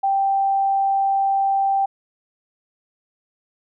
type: tone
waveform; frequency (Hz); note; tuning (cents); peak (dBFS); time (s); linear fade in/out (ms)
sine; 784; G5; 0; -16; 0.03-1.86; 10
effects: none